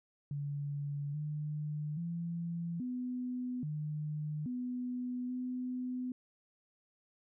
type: tone with pitch steps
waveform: sine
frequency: 143.5 / 150.2 / 169.3 / 249.8 / 151.2 / 248.6 / 251.8 Hz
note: D3 / D3 / E3 / B3 / D#3 / B3 / B3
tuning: -40 / +39 / +46 / +20 / -49 / +12 / +34 cents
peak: -35 dBFS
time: 0.31-6.12 s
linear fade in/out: 2 ms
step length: 830 ms
effects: none